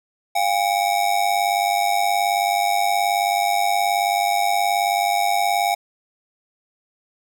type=ring-modulated tone; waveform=square; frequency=753 Hz; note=F#5; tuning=30 cents sharp; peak=-15 dBFS; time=0.35-5.75 s; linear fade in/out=10 ms; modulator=49.4 Hz; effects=none